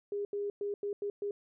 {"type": "tone bursts at uneven times", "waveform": "sine", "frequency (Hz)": 407, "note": "G#4", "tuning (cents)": -35, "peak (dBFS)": -32, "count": 6, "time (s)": [[0.12, 0.25], [0.33, 0.5], [0.61, 0.74], [0.83, 0.93], [1.02, 1.1], [1.22, 1.31]], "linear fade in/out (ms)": 2, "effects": []}